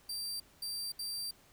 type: tone bursts at uneven times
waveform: sawtooth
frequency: 4699 Hz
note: D8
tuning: in tune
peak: -34 dBFS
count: 3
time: 0.09-0.4 / 0.62-0.92 / 0.99-1.31 s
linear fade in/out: 5 ms
effects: pink hiss -63 dBFS RMS until 1.52 s